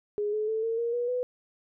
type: tone with pitch steps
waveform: sine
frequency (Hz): 415.3 / 428 / 441 / 454.5 / 468.3 / 482.6 / 497.3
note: G#4 / A4 / A4 / A#4 / A#4 / B4 / B4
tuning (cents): 0 / -48 / +4 / -44 / +8 / -40 / +12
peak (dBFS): -26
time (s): 0.18-1.23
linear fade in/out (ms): 0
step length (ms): 150
effects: none